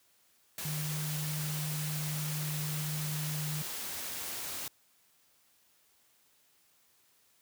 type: tone in noise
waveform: sine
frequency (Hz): 152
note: D#3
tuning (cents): -40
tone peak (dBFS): -34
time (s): 0.65-3.62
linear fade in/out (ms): 2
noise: white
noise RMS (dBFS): -39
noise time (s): 0.58-4.68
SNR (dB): +2
effects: white hiss -68 dBFS RMS until 7.41 s + high-pass 60 Hz 12 dB/octave